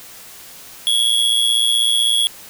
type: tone with amplitude modulation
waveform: square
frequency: 3339 Hz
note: G#7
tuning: 9 cents sharp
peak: -11 dBFS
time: 0.87-2.27 s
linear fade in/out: 0 ms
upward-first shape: sine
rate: 116 Hz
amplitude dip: 70%
effects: white hiss -39 dBFS RMS until 2.49 s